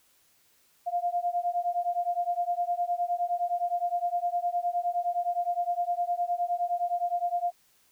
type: beating tone pair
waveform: sine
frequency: 697 / 706.7 Hz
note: F5 / F5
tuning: -4 / +20 cents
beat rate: 9.7 Hz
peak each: -29 / -29 dBFS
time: 0.86-7.52 s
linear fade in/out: 20 ms
effects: white hiss -65 dBFS RMS until 7.91 s